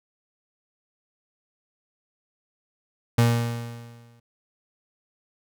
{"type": "tone with exponential decay", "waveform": "35% pulse", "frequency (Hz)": 117.8, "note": "A#2", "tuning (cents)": 19, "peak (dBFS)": -13, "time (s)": [3.18, 4.2], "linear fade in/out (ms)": 5, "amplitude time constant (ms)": 220, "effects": []}